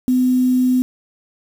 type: tone with quantisation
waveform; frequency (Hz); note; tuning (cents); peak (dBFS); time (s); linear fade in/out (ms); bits
sine; 253.3; B3; +44; -12; 0.08-0.82; 0; 6
effects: none